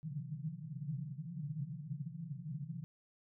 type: band-pass noise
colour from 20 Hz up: white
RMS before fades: -43 dBFS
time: 0.03-2.84 s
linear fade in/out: 0 ms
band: 130 to 170 Hz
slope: 96 dB/octave
effects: none